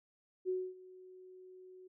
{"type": "tone with ADSR envelope", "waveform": "sine", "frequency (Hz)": 370, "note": "F#4", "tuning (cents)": 0, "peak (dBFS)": -31, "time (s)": [0.45, 1.88], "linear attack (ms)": 40, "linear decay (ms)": 250, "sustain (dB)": -21, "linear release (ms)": 12, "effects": []}